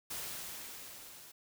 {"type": "noise with level ramp", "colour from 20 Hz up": "white", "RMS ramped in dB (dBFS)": [-40, -54], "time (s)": [0.1, 1.32], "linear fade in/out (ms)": 10, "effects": []}